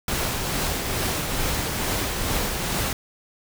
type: noise with tremolo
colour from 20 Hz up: pink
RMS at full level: -24 dBFS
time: 0.08-2.93 s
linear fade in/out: 2 ms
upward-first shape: triangle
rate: 2.3 Hz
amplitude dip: 35%
effects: none